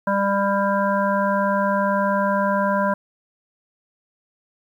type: harmonic tone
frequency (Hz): 198.8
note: G3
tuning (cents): +25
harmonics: 1 / 3 / 5 / 7 / 8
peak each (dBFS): -23 / -22 / -22 / -30 / -28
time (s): 0.07-2.94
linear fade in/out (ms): 5
effects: 9-bit